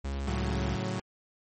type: tone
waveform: 45% pulse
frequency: 68.8 Hz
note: C#2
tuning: 12 cents flat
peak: -31 dBFS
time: 0.04-0.76 s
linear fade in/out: 10 ms
type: chord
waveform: sawtooth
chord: F# minor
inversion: first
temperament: equal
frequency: 110 / 138.59 / 185 Hz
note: A2 / C#3 / F#3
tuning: 0 / 0 / 0 cents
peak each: -30 / -34 / -30 dBFS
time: 0.27-1 s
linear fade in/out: 5 ms
effects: MP3 32 kbps